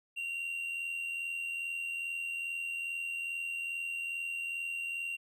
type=tone with amplitude modulation; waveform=triangle; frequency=2760 Hz; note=F7; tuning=21 cents flat; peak=-31 dBFS; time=0.16-5.17 s; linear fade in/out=20 ms; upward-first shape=sine; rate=82.4 Hz; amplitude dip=45%; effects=none